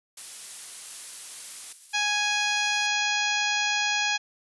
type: noise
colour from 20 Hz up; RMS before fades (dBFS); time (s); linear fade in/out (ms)
blue; -37; 0.17-1.73; 5
type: noise with tremolo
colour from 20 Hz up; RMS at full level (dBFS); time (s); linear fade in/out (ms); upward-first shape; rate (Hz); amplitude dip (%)
violet; -42; 0.9-2.87; 2; sine; 12; 25
type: harmonic tone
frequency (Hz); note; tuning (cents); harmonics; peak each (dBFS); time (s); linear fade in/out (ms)
831; G#5; +1; 1 / 2 / 3 / 4 / 5 / 6 / 7 / 8; -31 / -29 / -28 / -31 / -34 / -35 / -37 / -36; 1.93-4.18; 20
effects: resampled to 24000 Hz